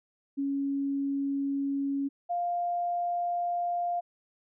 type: tone pair in turn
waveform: sine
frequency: 277.8 / 700 Hz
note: C#4 / F5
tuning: +4 / +4 cents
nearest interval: octave + major third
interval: 1600 cents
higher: second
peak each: -27 dBFS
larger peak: neither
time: 0.37-2.09 / 2.29-4.01 s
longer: neither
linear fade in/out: 20 ms
effects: none